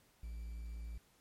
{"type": "tone with quantisation", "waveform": "triangle", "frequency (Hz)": 56.8, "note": "A#1", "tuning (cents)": -44, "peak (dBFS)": -40, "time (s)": [0.23, 0.98], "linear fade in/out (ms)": 5, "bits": 11, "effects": ["pink hiss -70 dBFS RMS until 1.2 s", "MP3 64 kbps"]}